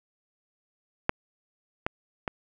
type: clicks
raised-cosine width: 0.5 ms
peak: -6 / -11 / -14 dBFS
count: 3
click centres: 1.094 / 1.865 / 2.278 s
effects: none